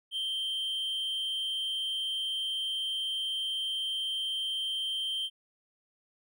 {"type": "tone with amplitude modulation", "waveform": "triangle", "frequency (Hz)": 3136, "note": "G7", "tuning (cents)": 0, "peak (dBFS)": -27, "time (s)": [0.11, 5.3], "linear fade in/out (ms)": 50, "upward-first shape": "sine", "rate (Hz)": 220, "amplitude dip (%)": 40, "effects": []}